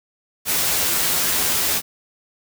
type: noise with comb filter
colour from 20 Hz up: white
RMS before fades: -20 dBFS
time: 0.45-1.82 s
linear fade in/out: 50 ms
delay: 12 ms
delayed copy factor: +0.5
effects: none